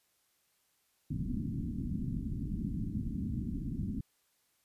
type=low-pass noise; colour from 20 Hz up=white; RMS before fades=-36 dBFS; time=1.1-4.01 s; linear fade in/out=5 ms; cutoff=270 Hz; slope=48 dB/octave; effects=white hiss -74 dBFS RMS until 4.64 s + resampled to 32000 Hz